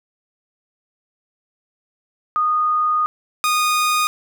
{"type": "tone pair in turn", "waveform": ["sine", "sawtooth"], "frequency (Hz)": [1233, 1233], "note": ["D#6", "D#6"], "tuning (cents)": [-16, -16], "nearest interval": "unison", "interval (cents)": 0, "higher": "neither", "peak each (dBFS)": [-15, -12], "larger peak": "second", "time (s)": [[2.36, 3.06], [3.44, 4.07]], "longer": "first", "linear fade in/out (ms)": 0, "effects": []}